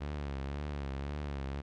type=tone with vibrato; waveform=sawtooth; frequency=70.8 Hz; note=C#2; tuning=37 cents sharp; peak=-32 dBFS; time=0-1.62 s; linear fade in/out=20 ms; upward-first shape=triangle; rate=1.9 Hz; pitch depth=92 cents each way; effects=low-pass 4000 Hz 12 dB/octave